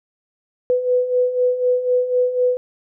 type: beating tone pair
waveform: sine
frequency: 495.5 / 499.5 Hz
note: B4 / B4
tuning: +6 / +20 cents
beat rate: 4 Hz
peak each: -22 / -16 dBFS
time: 0.7-2.57 s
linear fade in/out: 0 ms
effects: none